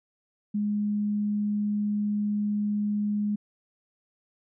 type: tone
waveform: sine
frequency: 207.7 Hz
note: G#3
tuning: in tune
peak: -24 dBFS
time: 0.54-3.36 s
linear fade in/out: 10 ms
effects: none